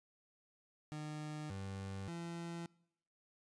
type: tone with pitch steps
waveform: 30% pulse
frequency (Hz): 151.8 / 97.1 / 169.4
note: D#3 / G2 / E3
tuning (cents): -42 / -16 / +48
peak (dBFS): -40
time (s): 0.92-2.66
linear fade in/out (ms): 0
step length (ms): 580
effects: noise-tail reverb RT60 0.8 s tail -24 dB re dry + resampled to 22050 Hz